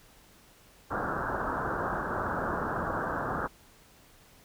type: low-pass noise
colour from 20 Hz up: white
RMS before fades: -32 dBFS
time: 0.9-3.48 s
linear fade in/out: 20 ms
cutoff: 1600 Hz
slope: 96 dB/octave
effects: pink hiss -58 dBFS RMS until 4.44 s